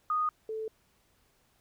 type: tone pair in turn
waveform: sine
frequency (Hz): 1237 / 439.1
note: D#6 / A4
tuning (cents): -10 / -4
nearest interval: octave + tritone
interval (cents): 1794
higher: first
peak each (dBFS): -26 / -33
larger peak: first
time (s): 0.1-0.29 / 0.49-0.68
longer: neither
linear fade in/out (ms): 2
effects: pink hiss -69 dBFS RMS until 1.6 s